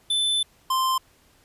square tone pair in turn, 3520 / 1043.8 Hz, A7 / C6, 0 / -4 cents, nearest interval octave + major sixth, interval 2104 cents, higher first, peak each -21 dBFS, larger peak neither, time 0.1-0.43 / 0.7-0.98 s, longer first, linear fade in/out 5 ms, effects pink hiss -59 dBFS RMS until 1.44 s + resampled to 32000 Hz

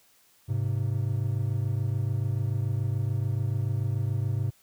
triangle tone pair together, 103.66 / 130.6 Hz, G#2 / C3, -3 / -3 cents, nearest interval major third, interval 400 cents, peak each -25 / -27 dBFS, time 0.48-4.51 s, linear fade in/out 20 ms, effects white hiss -62 dBFS RMS until 4.62 s

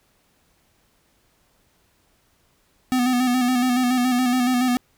square tone with vibrato, 250 Hz, B3, 21 cents sharp, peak -18 dBFS, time 2.92-4.77 s, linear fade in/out 0 ms, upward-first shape square, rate 7.1 Hz, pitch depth 36 cents each way, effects pink hiss -63 dBFS RMS until 4.97 s

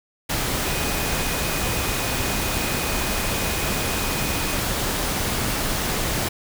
sine tone in noise, 2489 Hz, D#7, in tune, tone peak -34 dBFS, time 0.66-4.6 s, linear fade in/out 10 ms, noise pink, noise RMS -24 dBFS, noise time 0.29-6.29 s, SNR -13 dB, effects none

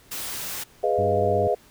white noise, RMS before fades -32 dBFS, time 0.11-0.64 s, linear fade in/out 10 ms
sine chord, F half-diminished seventh, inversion first, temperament equal, 415.3 / 493.9 / 622.3 / 698.5 Hz, Ab4 / Cb5 / Eb5 / F5, 0 / 0 / 0 / 0 cents, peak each -25 dBFS, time 0.83-1.55 s, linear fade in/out 10 ms
harmonic tone, 98.1 Hz, G2, 2 cents sharp, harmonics 1 / 2 / 3 / 4, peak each -27 / -33 / -37 / -39 dBFS, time 0.98-1.48 s, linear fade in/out 5 ms
effects pink hiss -54 dBFS RMS until 1.7 s

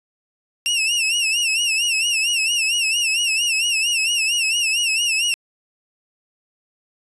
sawtooth tone with vibrato, 2729 Hz, F7, 41 cents flat, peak -14 dBFS, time 0.66-5.34 s, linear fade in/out 0 ms, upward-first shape sine, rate 4.4 Hz, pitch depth 110 cents each way, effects resampled to 24000 Hz

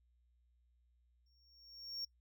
triangle tone with exponential growth, 5520 Hz, F8, 21 cents flat, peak -37 dBFS, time 1.26-2.05 s, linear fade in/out 5 ms, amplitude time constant 170 ms, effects noise-tail reverb RT60 0.1 s tail -22 dB re dry + added 60 Hz sine -70 dBFS peak until 2.2 s

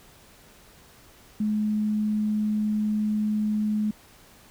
sine tone, 212.4 Hz, G#3, 39 cents sharp, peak -22 dBFS, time 1.4-3.91 s, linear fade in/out 5 ms, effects pink hiss -53 dBFS RMS until 4.5 s

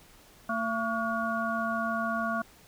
harmonic tone with a mistuned harmonic, 225.8 Hz, A3, 45 cents sharp, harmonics 1 / 3 / 5 / 6, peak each -33 / -33 / -33 / -33 dBFS, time 0.49-2.42 s, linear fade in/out 5 ms, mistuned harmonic 6, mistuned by +98 cents, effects pink hiss -56 dBFS RMS until 2.67 s

